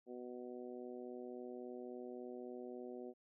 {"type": "harmonic tone", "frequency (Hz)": 123.6, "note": "B2", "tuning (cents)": 2, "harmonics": [2, 3, 4, 5, 6], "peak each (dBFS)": [-51, -49, -53, -57, -60], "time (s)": [0.06, 3.14], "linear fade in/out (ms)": 50, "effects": []}